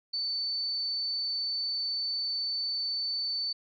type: tone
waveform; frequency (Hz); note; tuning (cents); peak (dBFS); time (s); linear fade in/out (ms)
sine; 4518; C#8; +32; -29; 0.13-3.53; 10
effects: none